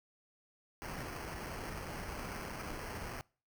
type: noise with sample-and-hold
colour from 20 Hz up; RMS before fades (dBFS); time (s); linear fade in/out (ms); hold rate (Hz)
pink; -43; 0.82-3.21; 0; 3675
effects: noise-tail reverb RT60 0.4 s tail -25 dB re dry